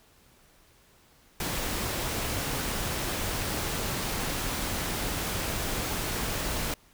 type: noise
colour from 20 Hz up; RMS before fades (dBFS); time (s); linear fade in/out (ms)
pink; -31; 1.4-6.74; 2
effects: pink hiss -60 dBFS RMS until 6.93 s